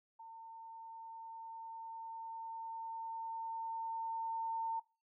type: tone with level ramp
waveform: sine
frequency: 905 Hz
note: A5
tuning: 48 cents sharp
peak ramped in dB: -49 to -34 dBFS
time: 0.19-4.8 s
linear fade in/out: 10 ms
effects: noise-tail reverb RT60 0.3 s tail -21 dB re dry